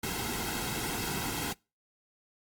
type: noise with comb filter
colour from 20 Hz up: pink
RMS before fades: -34 dBFS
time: 0.03-1.53 s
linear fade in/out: 5 ms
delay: 1.7 ms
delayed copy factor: -0.7
effects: noise-tail reverb RT60 0.3 s tail -26 dB re dry + AAC 64 kbps